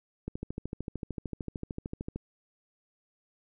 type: click train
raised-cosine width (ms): 3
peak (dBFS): -22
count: 26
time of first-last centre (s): 0.28-2.16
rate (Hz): 13.3
effects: none